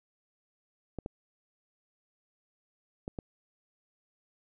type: clicks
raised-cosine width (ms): 2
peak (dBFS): -23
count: 4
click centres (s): 0.987 / 1.061 / 3.079 / 3.188
effects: none